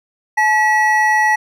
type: tone pair together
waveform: triangle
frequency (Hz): 860.6 / 1932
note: A5 / B6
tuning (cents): -39 / -39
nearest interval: octave + major second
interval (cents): 1400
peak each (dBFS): -12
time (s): 0.37-1.36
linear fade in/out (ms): 10
effects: none